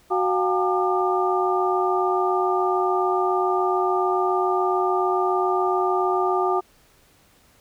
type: tone cluster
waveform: sine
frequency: 370.2 / 711 / 798 / 895 / 1201 Hz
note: F#4 / F5 / G5 / A5 / D6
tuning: +1 / +31 / +31 / +29 / +38 cents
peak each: -22 / -25 / -28 / -30 / -25 dBFS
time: 0.1-6.61 s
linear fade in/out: 20 ms
effects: pink hiss -57 dBFS RMS until 7.6 s

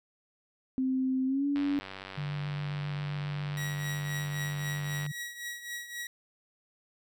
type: tone with pitch glide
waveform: sine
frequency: 260.7 to 284.3 Hz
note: C4 to C#4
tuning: -6 to +44 cents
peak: -26 dBFS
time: 0.78-1.79 s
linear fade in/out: 0 ms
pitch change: +150 cents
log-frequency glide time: 1.26-1.46 s
type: click train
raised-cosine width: 0.3 ms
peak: -25 dBFS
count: 337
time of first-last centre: 1.56-5.064 s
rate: 95.9 Hz
type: tone with vibrato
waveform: sine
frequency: 146.83 Hz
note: D3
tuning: in tune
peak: -32 dBFS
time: 2.17-5.12 s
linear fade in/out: 10 ms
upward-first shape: triangle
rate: 7.4 Hz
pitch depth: 14 cents each way
type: tone with tremolo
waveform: sawtooth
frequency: 1915 Hz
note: A#6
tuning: 46 cents sharp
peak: -31 dBFS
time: 3.57-6.07 s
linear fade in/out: 2 ms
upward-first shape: triangle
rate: 3.8 Hz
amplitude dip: 75%
effects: none

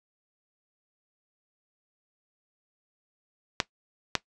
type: clicks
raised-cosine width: 0.2 ms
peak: -5 dBFS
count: 2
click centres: 3.602 / 4.153 s
effects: noise-tail reverb RT60 0.1 s tail -17 dB re dry + resampled to 22050 Hz

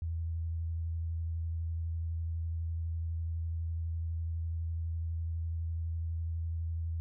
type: tone with vibrato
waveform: sine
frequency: 82.41 Hz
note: E2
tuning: in tune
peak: -32 dBFS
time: 0.02-7 s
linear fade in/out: 0 ms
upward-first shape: square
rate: 12 Hz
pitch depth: 14 cents each way
effects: none

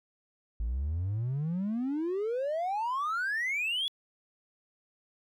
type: exponential sweep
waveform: triangle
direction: up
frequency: 53 to 3445 Hz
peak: -26 dBFS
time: 0.6-3.88 s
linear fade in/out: 0 ms
effects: tanh soft clip ceiling -24 dBFS

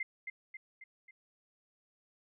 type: tone with echo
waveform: sine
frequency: 2090 Hz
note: C7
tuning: 2 cents flat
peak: -33 dBFS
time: 0-0.03 s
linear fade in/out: 5 ms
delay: 270 ms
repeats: 4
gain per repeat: -5 dB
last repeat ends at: 1.11 s
effects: none

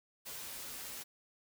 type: noise with comb filter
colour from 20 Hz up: white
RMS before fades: -45 dBFS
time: 0.25-1.04 s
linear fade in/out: 20 ms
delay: 10 ms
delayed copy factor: -0.55
effects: none

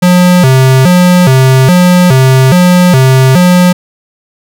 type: tone with vibrato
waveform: square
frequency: 153.5 Hz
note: D#3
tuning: 23 cents flat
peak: -3 dBFS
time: 0.02-3.73 s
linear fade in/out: 10 ms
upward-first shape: square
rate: 1.2 Hz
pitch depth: 270 cents each way
effects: none

